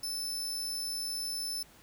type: tone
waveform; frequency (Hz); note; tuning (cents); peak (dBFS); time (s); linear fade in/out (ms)
sawtooth; 5274; E8; 0; -31; 0.03-1.63; 5
effects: pink hiss -58 dBFS RMS until 1.82 s